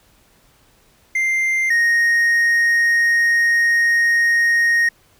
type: tone pair in turn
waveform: triangle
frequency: 2093 / 1864.7 Hz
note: C7 / A#6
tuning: 0 / 0 cents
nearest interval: major second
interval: 200 cents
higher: first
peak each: -14 / -11 dBFS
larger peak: second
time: 1.15-1.7 / 1.7-4.89 s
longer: second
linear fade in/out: 5 ms
effects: pink hiss -55 dBFS RMS until 5.19 s